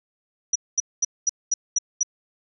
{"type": "tone bursts", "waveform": "sine", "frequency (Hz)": 5850, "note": "F#8", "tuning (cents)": -21, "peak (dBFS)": -17, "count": 7, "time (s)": [0.53, 2.032], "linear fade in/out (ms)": 5, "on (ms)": 26, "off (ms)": 220, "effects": []}